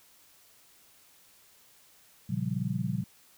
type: chord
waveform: sine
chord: G half-diminished seventh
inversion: first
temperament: equal with one note detuned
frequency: 117.35 / 138.59 / 174.61 / 196 Hz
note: Bb2 / Db3 / F3 / G3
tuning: +12 / 0 / 0 / 0 cents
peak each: -34 dBFS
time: 2.29-3.04 s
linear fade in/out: 10 ms
effects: white hiss -60 dBFS RMS until 3.37 s